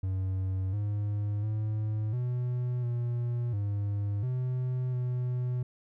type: tone with pitch steps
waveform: triangle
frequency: 94.6 / 103.4 / 107.6 / 123.7 / 120.1 / 101.8 / 126.9 / 124.6 Hz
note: F#2 / G#2 / A2 / B2 / B2 / G#2 / B2 / B2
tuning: +39 / -7 / -38 / +3 / -48 / -34 / +47 / +16 cents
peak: -26 dBFS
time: 0.03-5.63 s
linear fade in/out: 5 ms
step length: 700 ms
effects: none